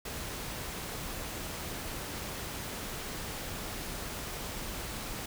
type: noise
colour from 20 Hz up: pink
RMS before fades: -39 dBFS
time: 0.05-5.26 s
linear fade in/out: 5 ms
effects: none